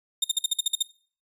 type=tone bursts; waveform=sawtooth; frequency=3665 Hz; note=A#7; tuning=30 cents flat; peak=-17 dBFS; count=9; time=0.22-0.826 s; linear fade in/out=5 ms; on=22 ms; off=51 ms; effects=noise-tail reverb RT60 0.4 s tail -18 dB re dry + resampled to 32000 Hz